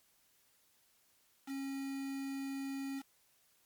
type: tone with quantisation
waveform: triangle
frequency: 272.4 Hz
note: C#4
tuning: 30 cents flat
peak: -36 dBFS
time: 1.46-3.03 s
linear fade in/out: 50 ms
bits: 8
effects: white hiss -71 dBFS RMS until 3.65 s + MP3 96 kbps